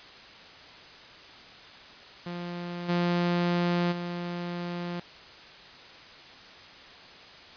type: tone with level steps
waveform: sawtooth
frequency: 174.61 Hz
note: F3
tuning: in tune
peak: -30 / -20 / -28 dBFS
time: 2.26-5 s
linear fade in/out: 5 ms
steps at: 2.88 / 3.91 s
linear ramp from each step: 20 ms
effects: white hiss -48 dBFS RMS until 7.56 s + resampled to 11025 Hz